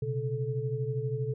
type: tone cluster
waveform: sine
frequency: 124.3 / 136.8 / 435.8 Hz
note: B2 / C#3 / A4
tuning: +12 / -23 / -17 cents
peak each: -32 / -34 / -34 dBFS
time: 0.02-1.34 s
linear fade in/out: 5 ms
effects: none